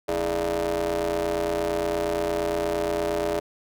30% pulse ring-modulated tone, 88.6 Hz, F2, 25 cents sharp, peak -18 dBFS, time 0.08-3.4 s, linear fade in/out 10 ms, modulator 504 Hz, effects none

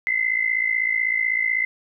sine tone pair together, 2027 / 2083 Hz, B6 / C7, +45 / -8 cents, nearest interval unison, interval 47 cents, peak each -22 dBFS, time 0.07-1.65 s, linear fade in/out 0 ms, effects none

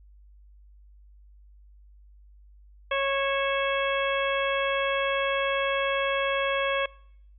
harmonic tone with a mistuned harmonic, 550 Hz, C#5, 14 cents flat, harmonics 1 / 2 / 3 / 4 / 5 / 6, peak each -27 / -30 / -32 / -33 / -34 / -35 dBFS, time 2.91-6.86 s, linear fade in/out 5 ms, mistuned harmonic 5, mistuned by -69 cents, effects noise-tail reverb RT60 0.7 s tail -24 dB re dry + added 50 Hz sine -50 dBFS peak until 7.38 s

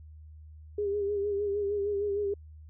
sine tone with vibrato, 405.9 Hz, G#4, 40 cents flat, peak -27 dBFS, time 0.78-2.34 s, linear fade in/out 5 ms, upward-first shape sine, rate 6.5 Hz, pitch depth 44 cents each way, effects added 77 Hz sine -46 dBFS peak until 2.69 s

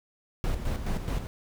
brown noise with tremolo, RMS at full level -28 dBFS, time 0.44-1.27 s, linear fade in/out 0 ms, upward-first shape square, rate 4.7 Hz, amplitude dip 55%, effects none

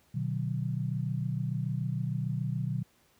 sine chord, B minor, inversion none, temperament equal with one note detuned, 123.47 / 150.26 / 185 Hz, B2 / D3 / F#3, 0 / +40 / 0 cents, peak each -32 / -33 / -36 dBFS, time 0.14-2.83 s, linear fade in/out 10 ms, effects pink hiss -66 dBFS RMS until 3.19 s + high-pass 60 Hz 12 dB/octave

